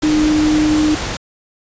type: tone in noise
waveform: sine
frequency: 305.5 Hz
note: D#4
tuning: 32 cents flat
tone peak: -11 dBFS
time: 0.03-0.95 s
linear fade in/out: 5 ms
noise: pink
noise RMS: -22 dBFS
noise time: 0.02-1.17 s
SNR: +8 dB
effects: resampled to 16000 Hz